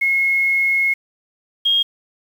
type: tone pair in turn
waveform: sine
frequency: 2168 / 3248 Hz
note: C#7 / G#7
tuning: -39 / -39 cents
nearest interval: perfect fifth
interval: 700 cents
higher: second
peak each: -14 / -13 dBFS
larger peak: second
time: 0.01-0.94 / 1.65-1.83 s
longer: first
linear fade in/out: 10 ms
effects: 7-bit